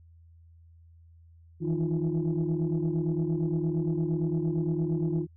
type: tone cluster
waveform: sine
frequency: 157.8 / 166.5 / 311 / 349.2 Hz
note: D#3 / E3 / D#4 / F4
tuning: +25 / +18 / -1 / 0 cents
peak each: -27 / -31 / -33 / -30 dBFS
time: 1.6-5.27 s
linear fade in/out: 50 ms
effects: tanh soft clip ceiling -20 dBFS + added 83 Hz sine -52 dBFS peak until 5.36 s